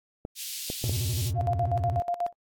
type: clicks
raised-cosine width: 2 ms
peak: -21 dBFS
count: 4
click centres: 0.251 / 0.701 / 0.841 / 0.895 s
type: high-pass noise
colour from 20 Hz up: pink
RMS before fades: -36 dBFS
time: 0.35-1.32 s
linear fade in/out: 50 ms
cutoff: 3100 Hz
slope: 24 dB/octave
type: tone with vibrato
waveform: triangle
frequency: 103.83 Hz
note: G#2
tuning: in tune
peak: -24 dBFS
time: 0.84-2 s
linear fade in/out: 0 ms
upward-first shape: square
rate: 12 Hz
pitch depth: 280 cents each way
type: tone with tremolo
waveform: sine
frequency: 698.5 Hz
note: F5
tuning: in tune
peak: -24 dBFS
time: 1.35-2.33 s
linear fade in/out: 50 ms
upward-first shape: square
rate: 8.2 Hz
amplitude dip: 80%
effects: AAC 64 kbps